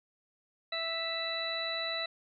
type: harmonic tone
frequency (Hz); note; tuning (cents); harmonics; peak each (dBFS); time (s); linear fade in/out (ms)
659; E5; -1; 1 / 2 / 3 / 4 / 6; -39 / -42 / -39 / -43 / -35; 0.72-2.06; 5
effects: none